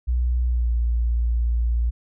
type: tone with pitch glide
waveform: sine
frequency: 61 to 58.41 Hz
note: B1 to A#1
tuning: -21 to +4 cents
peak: -18 dBFS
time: 0.07-1.91 s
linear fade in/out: 20 ms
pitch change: -75 cents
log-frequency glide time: 0.48-0.72 s
effects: none